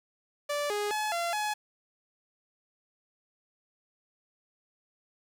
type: tone with pitch steps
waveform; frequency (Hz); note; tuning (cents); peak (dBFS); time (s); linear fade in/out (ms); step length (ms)
sawtooth; 583 / 414.1 / 853 / 685 / 845; D5 / G#4 / G#5 / F5 / G#5; -13 / -5 / +46 / -34 / +30; -25; 0.49-1.54; 10; 210
effects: low-pass 12000 Hz 12 dB/octave + 9-bit